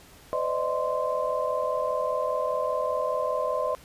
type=tone cluster; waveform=sine; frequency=506 / 591 / 631 / 1041 Hz; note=B4 / D5 / D#5 / C6; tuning=+42 / +11 / +24 / -9 cents; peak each=-30 dBFS; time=0.33-3.75 s; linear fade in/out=0 ms; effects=pink hiss -52 dBFS RMS until 3.84 s + resampled to 32000 Hz